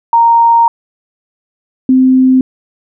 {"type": "tone pair in turn", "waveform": "sine", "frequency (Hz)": [929, 259.1], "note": ["A#5", "C4"], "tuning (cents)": [-6, -17], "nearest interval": "octave + minor seventh", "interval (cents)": 2211, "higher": "first", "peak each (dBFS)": -4, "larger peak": "neither", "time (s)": [[0.13, 0.68], [1.89, 2.41]], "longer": "first", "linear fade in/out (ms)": 2, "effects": []}